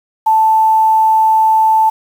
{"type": "tone with quantisation", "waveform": "sine", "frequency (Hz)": 880, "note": "A5", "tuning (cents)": 0, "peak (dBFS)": -7, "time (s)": [0.26, 1.9], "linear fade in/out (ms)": 10, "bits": 6, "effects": []}